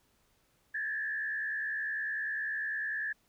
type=tone with frequency modulation; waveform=sine; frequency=1724 Hz; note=A6; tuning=36 cents flat; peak=-32 dBFS; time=0.74-3.13 s; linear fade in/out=10 ms; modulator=70.7 Hz; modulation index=1; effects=pink hiss -71 dBFS RMS until 3.28 s